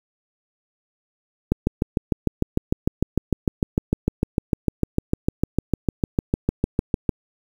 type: click train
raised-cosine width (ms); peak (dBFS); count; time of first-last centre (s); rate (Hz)
3; -5; 38; 1.52-7.092; 6.64
effects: 7-bit